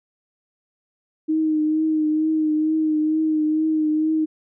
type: tone with vibrato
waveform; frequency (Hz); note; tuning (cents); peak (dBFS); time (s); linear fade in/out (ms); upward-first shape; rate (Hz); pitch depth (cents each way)
sine; 311.1; D#4; 0; -17; 1.28-4.26; 20; triangle; 2.2; 33
effects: none